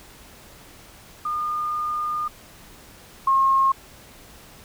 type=tone pair in turn; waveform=sine; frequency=1216 / 1076.3 Hz; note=D#6 / C6; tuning=-40 / +49 cents; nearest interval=major second; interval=211 cents; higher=first; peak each=-23 / -15 dBFS; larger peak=second; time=1.25-2.28 / 3.27-3.72 s; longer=first; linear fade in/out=5 ms; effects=pink hiss -47 dBFS RMS until 4.64 s